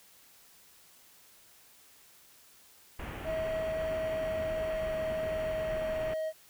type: low-pass noise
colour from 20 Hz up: pink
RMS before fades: -41 dBFS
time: 2.99-6.14 s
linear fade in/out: 5 ms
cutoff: 3000 Hz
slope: 48 dB/octave
type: tone with pitch glide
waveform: triangle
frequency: 640 to 631.9 Hz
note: D#5 to D#5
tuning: +49 to +27 cents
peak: -29 dBFS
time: 3.24-6.33 s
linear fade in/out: 50 ms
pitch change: -22 cents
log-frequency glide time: 3.38-5.92 s
effects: white hiss -59 dBFS RMS until 6.49 s